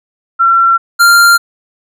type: tone pair in turn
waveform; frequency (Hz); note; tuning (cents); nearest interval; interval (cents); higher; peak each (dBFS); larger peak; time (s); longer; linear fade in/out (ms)
sine / square; 1358 / 1391.3; F6 / F6; -49 / -7; unison; 42; second; -5 / -4; second; 0.39-0.78 / 0.99-1.38; neither; 20
effects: none